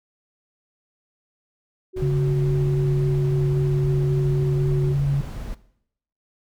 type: tone with vibrato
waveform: sine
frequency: 371.2 Hz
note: F#4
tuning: 6 cents sharp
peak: -25 dBFS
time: 1.93-4.96 s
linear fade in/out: 50 ms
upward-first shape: sine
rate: 3.7 Hz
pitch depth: 10 cents each way
type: noise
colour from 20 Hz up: brown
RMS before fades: -32 dBFS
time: 1.96-5.55 s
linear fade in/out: 10 ms
type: tone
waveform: sine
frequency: 140 Hz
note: C#3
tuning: 18 cents sharp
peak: -18 dBFS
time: 2.02-5.21 s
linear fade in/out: 5 ms
effects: noise-tail reverb RT60 0.7 s tail -17 dB re dry